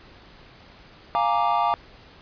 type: chord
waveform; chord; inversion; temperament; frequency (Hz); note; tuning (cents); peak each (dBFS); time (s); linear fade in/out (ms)
triangle; Bb dominant seventh; second; equal; 698.5 / 830.6 / 932.3 / 1174.7; F5 / Ab5 / Bb5 / D6; 0 / 0 / 0 / 0; -23; 1.15-1.74; 0
effects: pink hiss -49 dBFS RMS until 2.21 s + resampled to 11025 Hz